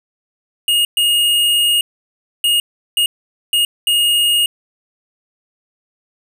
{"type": "tone bursts at uneven times", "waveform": "square", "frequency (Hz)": 2858, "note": "F7", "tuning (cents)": 39, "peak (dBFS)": -12, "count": 6, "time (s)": [[0.68, 0.85], [0.97, 1.81], [2.44, 2.6], [2.97, 3.06], [3.53, 3.65], [3.87, 4.46]], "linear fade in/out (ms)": 2, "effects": []}